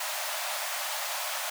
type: high-pass noise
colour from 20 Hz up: pink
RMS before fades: -33 dBFS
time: 0-1.5 s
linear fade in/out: 5 ms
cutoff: 570 Hz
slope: 96 dB/octave
effects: none